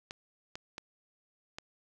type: clicks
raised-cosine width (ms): 0.2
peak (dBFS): -23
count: 4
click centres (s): 0.109 / 0.555 / 0.781 / 1.585
effects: none